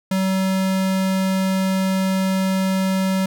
square tone, 190 Hz, F#3, 46 cents sharp, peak -18 dBFS, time 0.11-3.26 s, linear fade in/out 5 ms, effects none

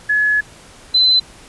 sine tone pair in turn, 1700 / 4043 Hz, G#6 / B7, +40 / +40 cents, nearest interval octave + minor third, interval 1500 cents, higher second, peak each -12 / -9 dBFS, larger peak second, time 0.09-0.41 / 0.94-1.2 s, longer first, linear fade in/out 10 ms, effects pink hiss -42 dBFS RMS until 1.48 s + resampled to 24000 Hz

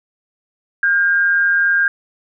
sine tone pair together, 1433.5 / 1609 Hz, F6 / G6, +45 / +45 cents, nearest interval major second, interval 200 cents, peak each -22 / -12 dBFS, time 0.83-1.88 s, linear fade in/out 2 ms, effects none

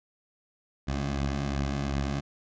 15% pulse beating tone pair, 69.3 / 72 Hz, C#2 / D2, 0 / -34 cents, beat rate 2.7 Hz, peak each -22 / -30 dBFS, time 0.87-2.21 s, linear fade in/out 20 ms, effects resampled to 16000 Hz

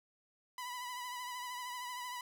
sawtooth tone with vibrato, 990 Hz, B5, 4 cents sharp, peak -37 dBFS, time 0.58-2.21 s, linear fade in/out 2 ms, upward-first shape triangle, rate 13 Hz, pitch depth 46 cents each way, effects none

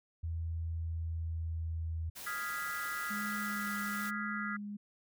sine tone with pitch glide, 82.41 to 81.46 Hz, E2 to E2, 0 to -20 cents, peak -34 dBFS, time 0.23-2.1 s, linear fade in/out 10 ms, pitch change -20 cents, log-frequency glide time 0.65-1.97 s
white noise, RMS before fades -46 dBFS, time 2.15-4.11 s, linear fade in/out 20 ms
sine chord, F half-diminished seventh, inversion third, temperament equal, 1244.5 / 1396.9 / 1661.2 / 1975.5 Hz, Eb6 / F6 / Ab6 / Cb7, 0 / 0 / 0 / 0 cents, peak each -42 / -40 / -42 / -43 dBFS, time 2.26-4.57 s, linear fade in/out 10 ms
sine tone with vibrato, 207.7 Hz, G#3, in tune, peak -39 dBFS, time 3.1-4.77 s, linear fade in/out 10 ms, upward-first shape sine, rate 1.1 Hz, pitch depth 18 cents each way
effects none

